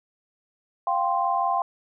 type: chord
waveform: sine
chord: F suspended second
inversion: none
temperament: equal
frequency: 698.5 / 784 / 1046.5 Hz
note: F5 / G5 / C6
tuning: 0 / 0 / 0 cents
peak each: -26 / -25 / -25 dBFS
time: 0.87-1.62 s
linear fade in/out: 2 ms
effects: none